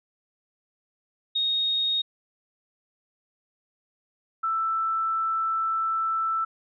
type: tone pair in turn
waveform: sine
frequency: 3729 / 1325.3 Hz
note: A#7 / E6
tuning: 0 / +9 cents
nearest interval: octave + tritone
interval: 1791 cents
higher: first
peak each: -22 / -23 dBFS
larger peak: first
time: 1.35-2.02 / 4.43-6.45 s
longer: second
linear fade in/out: 10 ms
effects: none